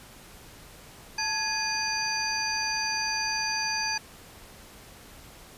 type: tone cluster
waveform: sine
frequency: 876 / 1672 / 2474 / 4711 / 6000 Hz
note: A5 / G#6 / D#7 / D8 / F#8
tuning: -8 / +11 / -10 / +5 / +23 cents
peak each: -33 / -33 / -34 / -31 / -34 dBFS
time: 1.18-3.98 s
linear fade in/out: 5 ms
effects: pink hiss -49 dBFS RMS until 5.57 s + resampled to 32000 Hz